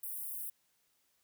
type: high-pass noise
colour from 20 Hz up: white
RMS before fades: -41 dBFS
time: 0.03-0.5 s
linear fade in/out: 5 ms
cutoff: 9700 Hz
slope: 48 dB/octave
effects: white hiss -75 dBFS RMS until 1.23 s